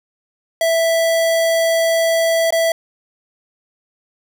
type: tone with dropouts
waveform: square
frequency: 659.3 Hz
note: E5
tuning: in tune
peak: -14 dBFS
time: 0.61-2.72 s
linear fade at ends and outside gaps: 2 ms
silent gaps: 2.506-2.524 s
effects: none